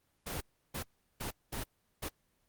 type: noise bursts at uneven times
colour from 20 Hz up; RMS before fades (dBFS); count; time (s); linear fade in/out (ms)
pink; -38; 5; 0.26-0.41 / 0.74-0.83 / 1.2-1.31 / 1.52-1.64 / 2.02-2.09; 10
effects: pink hiss -75 dBFS RMS until 2.48 s + Opus 24 kbps